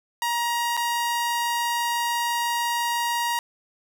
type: tone with dropouts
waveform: sawtooth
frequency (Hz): 946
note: A#5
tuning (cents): +25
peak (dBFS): -19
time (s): 0.22-3.39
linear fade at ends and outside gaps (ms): 1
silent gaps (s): 0.768-0.774
effects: none